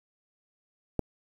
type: click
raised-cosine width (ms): 2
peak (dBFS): -13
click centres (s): 0.993
effects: 8-bit